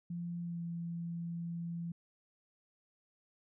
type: tone with pitch glide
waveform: sine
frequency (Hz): 172.3 to 169.54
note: F3 to E3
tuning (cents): -23 to +49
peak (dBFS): -37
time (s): 0.1-1.92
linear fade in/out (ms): 5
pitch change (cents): -28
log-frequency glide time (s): 0.42-0.61
effects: none